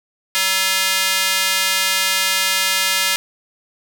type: tone with high-pass filter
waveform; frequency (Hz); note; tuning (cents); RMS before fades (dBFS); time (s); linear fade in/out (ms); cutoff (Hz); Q
square; 190; F#3; +46; -18; 0.35-3.16; 0; 2200; 0.86
effects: none